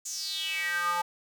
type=tone with high-pass filter sweep; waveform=square; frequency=174.61 Hz; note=F3; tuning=in tune; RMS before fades=-31 dBFS; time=0.05-1.02 s; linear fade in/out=10 ms; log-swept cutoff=7000 to 910 Hz; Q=6.3; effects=none